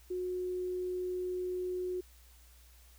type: tone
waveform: sine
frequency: 363.9 Hz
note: F#4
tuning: 29 cents flat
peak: -33 dBFS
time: 0.1-2.01 s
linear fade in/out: 10 ms
effects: added 60 Hz sine -57 dBFS peak until 2.98 s + white hiss -63 dBFS RMS until 2.98 s